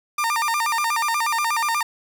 30% pulse tone with vibrato, 1046.5 Hz, C6, in tune, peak -17 dBFS, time 0.18-1.83 s, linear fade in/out 5 ms, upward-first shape square, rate 8.3 Hz, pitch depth 230 cents each way, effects none

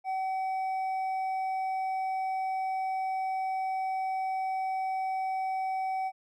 sine tone with hard clipping, 760 Hz, F#5, 46 cents sharp, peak -30 dBFS, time 0.04-6.12 s, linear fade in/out 50 ms, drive 4 dB, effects none

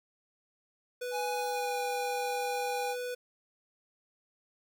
square tone, 493.9 Hz, B4, in tune, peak -35 dBFS, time 1.01-3.15 s, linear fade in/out 10 ms
square tone with pitch glide, 830.6 to 809.8 Hz, G#5 to G#5, 0 to -44 cents, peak -34 dBFS, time 1.11-2.96 s, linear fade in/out 50 ms, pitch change -44 cents, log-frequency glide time 1.32-1.79 s
effects 11-bit

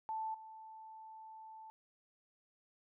sine tone with level steps, 880 Hz, A5, in tune, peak -37 / -50 dBFS, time 0.09-1.7 s, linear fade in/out 0 ms, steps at 0.34 s, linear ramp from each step 5 ms, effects none

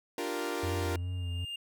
sawtooth chord, G minor seventh, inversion second, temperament equal, 293.7 / 349.2 / 392 / 466.2 Hz, D4 / F4 / G4 / Bb4, 0 / 0 / 0 / 0 cents, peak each -35 / -33 / -37 / -33 dBFS, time 0.18-0.96 s, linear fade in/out 2 ms
triangle tone with vibrato, 88.9 Hz, F2, 31 cents sharp, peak -30 dBFS, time 0.63-1.45 s, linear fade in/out 5 ms, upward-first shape sine, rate 2.5 Hz, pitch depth 43 cents each way
triangle tone with exponential growth, 2811 Hz, F7, 11 cents sharp, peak -33 dBFS, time 0.64-1.56 s, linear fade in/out 5 ms, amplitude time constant 200 ms
effects none

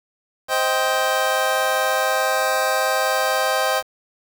25% pulse chord, C minor, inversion none, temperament just, 523.3 / 627.9 / 784.9 Hz, C5 / Eb5 / G5, 0 / +16 / +2 cents, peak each -19 dBFS, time 0.48-3.83 s, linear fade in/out 50 ms, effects 7-bit

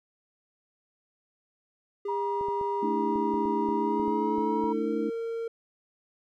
triangle tone with pitch glide, 404 to 458.7 Hz, G#4 to A#4, -48 to -28 cents, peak -28 dBFS, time 2.05-5.48 s, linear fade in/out 5 ms, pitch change +220 cents, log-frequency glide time 3.77-4.93 s
sine tone, 955 Hz, A#5, 42 cents sharp, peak -29 dBFS, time 2.08-4.73 s, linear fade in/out 10 ms
clicks, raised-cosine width 2 ms, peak -29 dBFS, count 11, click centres 2.411 / 2.485 / 2.612 / 3.158 / 3.341 / 3.455 / 3.688 / 3.998 / 4.08 / 4.383 / 4.641 s
sine chord, A suspended fourth, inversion none, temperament equal with one note detuned, 220 / 293.7 / 325.8 Hz, A3 / D4 / E4, 0 / 0 / -20 cents, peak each -32 dBFS, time 2.82-5.1 s, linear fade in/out 10 ms
effects none

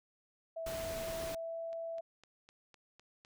sine tone with pitch glide, 656 to 662.1 Hz, E5 to E5, -9 to +7 cents, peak -38 dBFS, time 0.56-2.01 s, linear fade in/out 10 ms, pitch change +16 cents, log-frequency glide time 1.07-1.6 s
pink noise, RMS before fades -44 dBFS, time 0.66-1.35 s, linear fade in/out 5 ms
click train, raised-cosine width 0.2 ms, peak -40 dBFS, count 7, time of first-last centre 1.73-3.249 s, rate 3.95 Hz
effects none

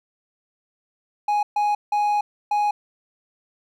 triangle tone bursts at uneven times, 830.6 Hz, G#5, in tune, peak -16 dBFS, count 4, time 1.28-1.43 / 1.56-1.75 / 1.92-2.21 / 2.51-2.71 s, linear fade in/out 5 ms, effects none

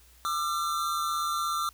square tone pair together, 1194 / 1350.6 Hz, D6 / E6, +28 / +42 cents, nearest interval major second, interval 214 cents, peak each -30 / -32 dBFS, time 0.25-1.69 s, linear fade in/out 0 ms, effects added 60 Hz sine -57 dBFS peak until 1.73 s + white hiss -59 dBFS RMS until 1.73 s

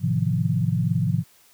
sine chord, F dominant seventh, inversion first, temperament just, 109.13 / 130.96 / 157.15 / 174.61 Hz, A2 / C3 / Eb3 / F3, -14 / +2 / +18 / 0 cents, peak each -25 dBFS, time 0-1.24 s, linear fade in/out 50 ms, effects white hiss -56 dBFS RMS until 1.53 s

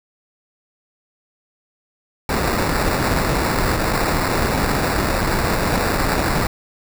pink noise with sample-and-hold, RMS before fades -19 dBFS, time 2.29-6.47 s, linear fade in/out 2 ms, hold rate 3150 Hz, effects none

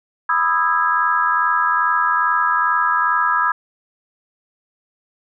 sine chord, E major seventh, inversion second, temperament just, 988.9 / 1236.1 / 1318.5 / 1648.1 Hz, B5 / D#6 / E6 / G#6, +2 / -12 / 0 / -14 cents, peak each -20 dBFS, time 0.29-3.52 s, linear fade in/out 5 ms, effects none

